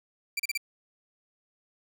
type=tone bursts; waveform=sawtooth; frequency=2349 Hz; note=D7; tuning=in tune; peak=-24 dBFS; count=4; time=0.37-0.576 s; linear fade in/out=5 ms; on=26 ms; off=34 ms; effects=none